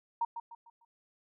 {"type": "tone with echo", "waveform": "sine", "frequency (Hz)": 932.3, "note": "A#5", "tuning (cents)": 0, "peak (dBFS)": -27, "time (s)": [0.21, 0.25], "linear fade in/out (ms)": 5, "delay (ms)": 150, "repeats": 4, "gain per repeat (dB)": -9, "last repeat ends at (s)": 0.85, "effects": []}